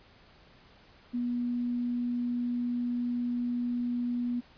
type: tone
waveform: sine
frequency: 242.5 Hz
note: B3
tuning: 31 cents flat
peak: -28 dBFS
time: 1.13-4.41 s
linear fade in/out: 20 ms
effects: pink hiss -58 dBFS RMS until 4.57 s + resampled to 11025 Hz